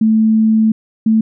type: tone pair in turn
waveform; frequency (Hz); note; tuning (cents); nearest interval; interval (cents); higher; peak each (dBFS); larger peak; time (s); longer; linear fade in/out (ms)
sine; 219.8 / 220.8; A3 / A3; -2 / +6; unison; 8; second; -8; neither; 0.01-0.72 / 1.06-1.21; first; 5
effects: none